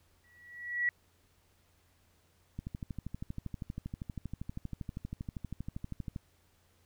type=tone with exponential growth; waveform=sine; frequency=1935 Hz; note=B6; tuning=36 cents flat; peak=-25 dBFS; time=0.24-0.89 s; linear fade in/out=1 ms; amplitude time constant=140 ms
type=click train; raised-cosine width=5 ms; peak=-26 dBFS; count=46; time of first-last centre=2.59-6.161 s; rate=12.6 Hz
effects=added 87 Hz sine -70 dBFS peak until 6.85 s + pink hiss -70 dBFS RMS until 6.85 s